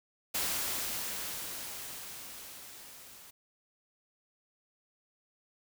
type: noise with level ramp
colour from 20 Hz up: white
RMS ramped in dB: -32 to -53 dBFS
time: 0.34-3.31 s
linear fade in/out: 10 ms
effects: none